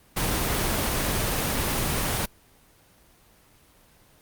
pink noise, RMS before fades -25 dBFS, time 0.16-2.26 s, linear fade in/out 10 ms, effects pink hiss -57 dBFS RMS until 4.21 s + Opus 24 kbps

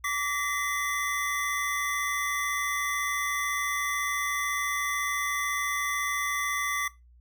square tone cluster, 1154 / 1892 / 2032 Hz, D6 / A#6 / B6, -31 / +25 / +49 cents, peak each -31 / -38 / -31 dBFS, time 0.04-6.88 s, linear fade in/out 5 ms, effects noise-tail reverb RT60 0.2 s tail -17 dB re dry + added 60 Hz sine -53 dBFS peak until 7.2 s

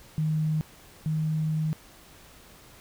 sine tone pair in turn, 155.56 / 156.21 Hz, D#3 / D#3, 0 / +7 cents, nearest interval unison, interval 7 cents, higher second, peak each -23 / -24 dBFS, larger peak first, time 0.18-0.61 / 1.06-1.73 s, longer second, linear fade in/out 0 ms, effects pink hiss -52 dBFS RMS until 2.8 s

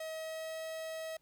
45% pulse tone with pitch glide, 637 to 641.4 Hz, D#5 to E5, +41 to -48 cents, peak -39 dBFS, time 0-1.17 s, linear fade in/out 5 ms, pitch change +11 cents, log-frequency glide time 0.15-0.61 s, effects pink hiss -75 dBFS RMS until 1.21 s

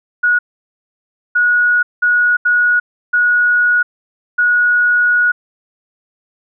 sine tone bursts at uneven times, 1456 Hz, F#6, 28 cents flat, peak -9 dBFS, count 6, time 0.23-0.39 / 1.35-1.83 / 2.02-2.37 / 2.45-2.8 / 3.13-3.83 / 4.38-5.32 s, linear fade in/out 10 ms, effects none

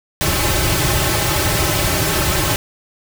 pink noise with comb filter, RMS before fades -17 dBFS, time 0.21-2.56 s, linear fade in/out 0 ms, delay 4.2 ms, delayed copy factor -1, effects none

